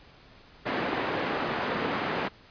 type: band-pass noise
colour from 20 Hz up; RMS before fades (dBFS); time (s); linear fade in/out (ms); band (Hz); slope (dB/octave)
pink; -30; 0.65-2.29; 20; 240 to 2200; 12
effects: pink hiss -54 dBFS RMS until 2.5 s + resampled to 11025 Hz